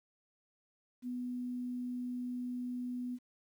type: tone with quantisation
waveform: sine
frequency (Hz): 247.5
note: B3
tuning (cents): +4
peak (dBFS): -36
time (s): 1.02-3.19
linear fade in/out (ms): 50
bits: 11
effects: none